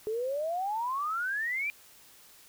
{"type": "exponential sweep", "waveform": "sine", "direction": "up", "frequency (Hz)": [420.7, 2410], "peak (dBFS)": -29, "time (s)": [0.07, 1.7], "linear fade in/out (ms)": 0, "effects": ["white hiss -56 dBFS RMS until 2.48 s"]}